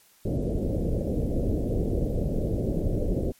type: low-pass noise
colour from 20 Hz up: pink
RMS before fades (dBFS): -26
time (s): 0.25-3.32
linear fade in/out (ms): 5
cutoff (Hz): 580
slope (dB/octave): 48
effects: white hiss -59 dBFS RMS until 3.39 s + MP3 64 kbps